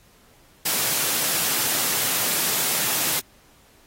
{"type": "high-pass noise", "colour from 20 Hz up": "white", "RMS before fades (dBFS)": -23, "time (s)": [0.65, 3.2], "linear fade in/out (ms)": 10, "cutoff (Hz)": 100, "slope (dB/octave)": 96, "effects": ["pink hiss -56 dBFS RMS until 3.86 s", "AAC 48 kbps"]}